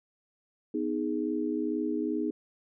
sine chord, G# minor, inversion first, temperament just, 249.2 / 311.5 / 415.3 Hz, B3 / D#4 / G#4, +16 / +2 / 0 cents, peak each -33 / -30 / -34 dBFS, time 0.74-2.31 s, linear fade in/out 5 ms, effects none

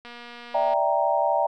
click train, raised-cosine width 0.3 ms, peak -26 dBFS, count 165, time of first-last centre 0.05-0.736 s, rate 239 Hz
sine chord, E half-diminished seventh, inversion third, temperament equal, 587.3 / 659.3 / 784 / 932.3 Hz, D5 / E5 / G5 / Bb5, 0 / 0 / 0 / 0 cents, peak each -25 dBFS, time 0.54-1.47 s, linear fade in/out 10 ms
effects none

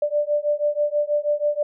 sine beating tone pair, 587.3 / 593.5 Hz, D5 / D5, 0 / +18 cents, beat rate 6.2 Hz, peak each -22 dBFS, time 0.02-1.63 s, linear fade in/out 5 ms, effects none

